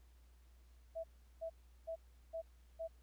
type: tone bursts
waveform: sine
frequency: 655 Hz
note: E5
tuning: 11 cents flat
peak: -40 dBFS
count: 5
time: 0.95-2.88 s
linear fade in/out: 20 ms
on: 90 ms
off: 370 ms
effects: added 60 Hz sine -61 dBFS peak until 3.02 s + pink hiss -75 dBFS RMS until 3.02 s